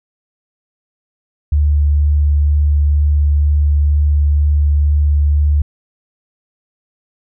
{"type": "tone with vibrato", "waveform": "sine", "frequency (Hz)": 73.42, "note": "D2", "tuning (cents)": 0, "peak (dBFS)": -9, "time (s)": [1.52, 5.62], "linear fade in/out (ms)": 5, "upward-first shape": "sine", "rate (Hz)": 2.1, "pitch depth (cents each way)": 9, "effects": []}